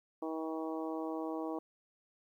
harmonic tone, 159.8 Hz, D#3, 47 cents sharp, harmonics 2 / 3 / 4 / 5 / 6 / 7, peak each -38 / -42 / -44 / -46 / -48 / -49 dBFS, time 0.22-1.59 s, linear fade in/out 5 ms, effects 12-bit

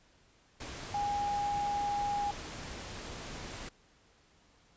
sine tone in noise, 817 Hz, G#5, 29 cents flat, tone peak -30 dBFS, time 0.94-2.31 s, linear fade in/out 5 ms, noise pink, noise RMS -43 dBFS, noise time 0.6-3.69 s, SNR +10 dB, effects pink hiss -65 dBFS RMS until 4.76 s + resampled to 16000 Hz

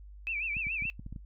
sine tone with vibrato, 2489 Hz, D#7, in tune, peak -31 dBFS, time 0.27-0.9 s, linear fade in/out 0 ms, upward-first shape sine, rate 7 Hz, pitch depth 150 cents each way
clicks, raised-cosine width 5 ms, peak -30 dBFS, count 8, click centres 0.568 / 0.669 / 0.823 / 0.854 / 0.995 / 1.064 / 1.126 / 1.162 s
effects noise-tail reverb RT60 0.1 s tail -20 dB re dry + added 50 Hz sine -46 dBFS peak until 1.25 s

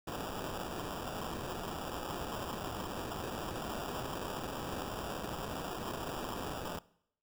white noise with sample-and-hold, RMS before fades -40 dBFS, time 0.07-6.79 s, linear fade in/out 5 ms, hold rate 2100 Hz, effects noise-tail reverb RT60 0.7 s tail -21 dB re dry

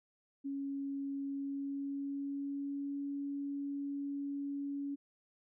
sine tone with pitch glide, 277.2 to 281.7 Hz, C#4 to C#4, 0 to +28 cents, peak -36 dBFS, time 0.44-4.96 s, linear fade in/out 20 ms, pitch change +28 cents, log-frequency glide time 1.26-3.01 s, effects none

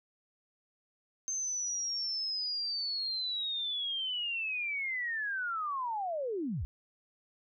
sine linear sweep, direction down, 6310 to 51.5 Hz, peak -32 dBFS, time 1.28-6.65 s, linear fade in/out 0 ms, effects none

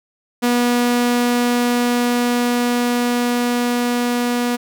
sawtooth tone with level ramp, 242.4 Hz, B3, 32 cents flat, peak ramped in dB -10 to -13 dBFS, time 0.42-4.57 s, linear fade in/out 20 ms, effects none

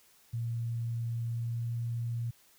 sine tone with pitch glide, 116.54 to 117.55 Hz, A#2 to A#2, 0 to +15 cents, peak -31 dBFS, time 0.33-2.31 s, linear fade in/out 10 ms, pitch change +15 cents, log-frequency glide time 1.26-1.74 s, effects white hiss -63 dBFS RMS until 2.58 s

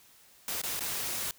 white noise with dropouts, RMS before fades -34 dBFS, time 0.48-1.31 s, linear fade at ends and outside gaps 1 ms, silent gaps 0.616-0.636 / 0.794-0.807 s, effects white hiss -59 dBFS RMS until 1.38 s

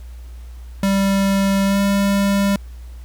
square tone with pitch glide, 196 to 198.85 Hz, G3 to G3, 0 to +25 cents, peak -15 dBFS, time 0.83-2.56 s, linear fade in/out 2 ms, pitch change +25 cents, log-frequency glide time 1.65-1.79 s, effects added 60 Hz sine -32 dBFS peak until 3.04 s + pink hiss -52 dBFS RMS until 3.04 s

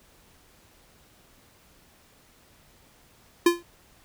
square tone with exponential decay, 344.9 Hz, F4, 22 cents flat, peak -13 dBFS, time 3.46-3.63 s, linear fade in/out 5 ms, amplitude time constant 36 ms, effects pink hiss -58 dBFS RMS until 4.04 s

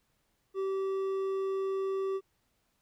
triangle tone with hard clipping, 386.2 Hz, G4, 26 cents flat, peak -31 dBFS, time 0.54-2.21 s, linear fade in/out 50 ms, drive 9 dB, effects pink hiss -75 dBFS RMS until 2.81 s

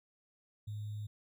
sine tone with sample-and-hold, 105.2 Hz, G#2, 23 cents sharp, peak -38 dBFS, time 0.67-1.07 s, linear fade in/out 10 ms, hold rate 3675 Hz, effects none

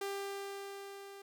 sawtooth tone with level ramp, 396.6 Hz, G4, 20 cents sharp, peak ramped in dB -32 to -45 dBFS, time 0.01-1.22 s, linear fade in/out 5 ms, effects none

